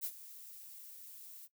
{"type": "noise with ADSR envelope", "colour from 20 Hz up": "violet", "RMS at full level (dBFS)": -37, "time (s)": [0.01, 1.48], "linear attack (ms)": 37, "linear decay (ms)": 61, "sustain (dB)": -15, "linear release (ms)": 33, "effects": ["noise-tail reverb RT60 0.1 s tail -17 dB re dry"]}